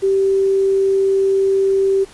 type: tone with quantisation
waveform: sine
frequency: 388.7 Hz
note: G4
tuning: 15 cents flat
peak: -12 dBFS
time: 0.02-2.05 s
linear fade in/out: 20 ms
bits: 7
effects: pink hiss -43 dBFS RMS until 2.13 s + resampled to 24000 Hz